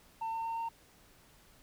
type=tone with pitch steps; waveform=sine; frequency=901 / 906.2 / 911.5 / 916.7 Hz; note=A5 / A#5 / A#5 / A#5; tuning=+41 / -49 / -39 / -29 cents; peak=-31 dBFS; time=0.21-0.69 s; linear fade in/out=10 ms; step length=120 ms; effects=tanh soft clip ceiling -33 dBFS + pink hiss -62 dBFS RMS until 1.62 s